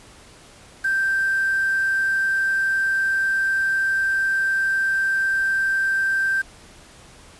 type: tone with quantisation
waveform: sine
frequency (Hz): 1568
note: G6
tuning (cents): 0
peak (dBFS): -18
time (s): 0.84-6.42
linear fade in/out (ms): 10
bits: 6
effects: pink hiss -47 dBFS RMS until 7.39 s + resampled to 24000 Hz